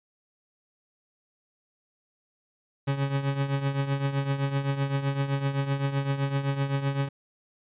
40% pulse tone with tremolo, 138.59 Hz, C#3, in tune, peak -21 dBFS, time 2.87-7.09 s, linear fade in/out 10 ms, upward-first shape triangle, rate 7.8 Hz, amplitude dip 75%, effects resampled to 8000 Hz

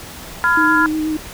sine chord, F diminished, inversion second, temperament just, 1005.8 / 1396.9 / 1676.3 Hz, Cb6 / F6 / Ab6, +31 / 0 / +16 cents, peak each -17 / -14 / -19 dBFS, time 0.44-0.86 s, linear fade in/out 0 ms
sine tone with vibrato, 311.1 Hz, D#4, in tune, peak -17 dBFS, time 0.57-1.17 s, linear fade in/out 5 ms, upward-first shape square, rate 8.3 Hz, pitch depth 15 cents each way
effects pink hiss -34 dBFS RMS until 1.33 s

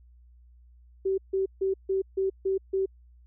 sine tone bursts, 384.5 Hz, G4, 33 cents flat, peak -23 dBFS, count 7, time 1.05-2.86 s, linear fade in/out 10 ms, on 130 ms, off 150 ms, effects added 60 Hz sine -52 dBFS peak until 3.26 s

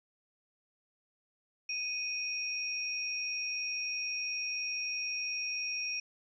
sine tone pair together, 2489 / 5588 Hz, D#7 / F8, 0 / 0 cents, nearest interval octave + major second, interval 1400 cents, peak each -35 / -37 dBFS, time 1.69-6 s, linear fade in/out 5 ms, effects 12-bit

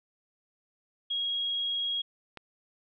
sine tone, 3292 Hz, G#7, 16 cents flat, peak -28 dBFS, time 1.1-2.02 s, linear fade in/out 10 ms
click, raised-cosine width 0.3 ms, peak -26 dBFS, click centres 2.373 s
effects none

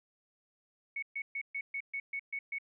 sine tone bursts, 2217 Hz, C#7, in tune, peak -34 dBFS, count 9, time 0.96-2.585 s, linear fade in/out 5 ms, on 65 ms, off 130 ms, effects none

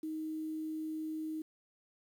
sine tone with quantisation, 313.6 Hz, D#4, 14 cents sharp, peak -36 dBFS, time 0.03-1.42 s, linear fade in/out 5 ms, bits 10, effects none

